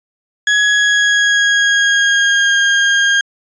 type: tone with pitch glide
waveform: 35% pulse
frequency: 1675 to 1615.1 Hz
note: G#6 to G#6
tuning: +14 to -49 cents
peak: -8 dBFS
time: 0.47-3.21 s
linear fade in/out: 2 ms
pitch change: -63 cents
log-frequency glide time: 0.63-2.57 s
effects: resampled to 16000 Hz